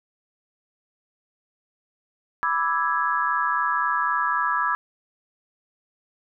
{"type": "chord", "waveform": "sine", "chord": "E dominant seventh", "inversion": "second", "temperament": "equal", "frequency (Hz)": [987.8, 1174.7, 1318.5, 1661.2], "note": ["B5", "D6", "E6", "G#6"], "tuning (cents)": [0, 0, 0, 0], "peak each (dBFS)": -26, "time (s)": [2.43, 4.75], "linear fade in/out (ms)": 0, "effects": []}